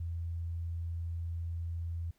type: tone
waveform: sine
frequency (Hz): 84.1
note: E2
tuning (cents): +35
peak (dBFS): -34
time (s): 0-2.11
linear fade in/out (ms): 5
effects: pink hiss -73 dBFS RMS until 2.18 s